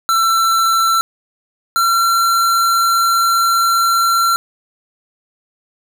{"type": "tone pair in turn", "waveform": "square", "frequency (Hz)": [1343, 1362.5], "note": ["E6", "F6"], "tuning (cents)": [32, -43], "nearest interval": "unison", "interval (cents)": 25, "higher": "second", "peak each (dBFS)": -12, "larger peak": "neither", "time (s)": [[0.09, 1.01], [1.76, 4.36]], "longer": "second", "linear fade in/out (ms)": 0, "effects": []}